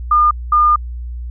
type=tone pair in turn; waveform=sine; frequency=1211 / 1211 Hz; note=D#6 / D#6; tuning=-47 / -47 cents; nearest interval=unison; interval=0 cents; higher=neither; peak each=-8 dBFS; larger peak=neither; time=0.11-0.31 / 0.52-0.76 s; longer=second; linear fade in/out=5 ms; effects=added 60 Hz sine -23 dBFS peak until 1.3 s